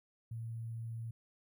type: tone with sample-and-hold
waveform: sine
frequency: 114.3 Hz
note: A#2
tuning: 34 cents flat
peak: -39 dBFS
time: 0.31-1.11 s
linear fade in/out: 5 ms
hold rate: 11025 Hz
effects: none